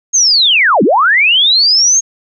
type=linear two-way sweep; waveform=sine; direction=down then up; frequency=6580 to 175.1 to 6580 Hz; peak=-6 dBFS; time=0.13-2.01 s; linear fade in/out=20 ms; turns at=0.83 s; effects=none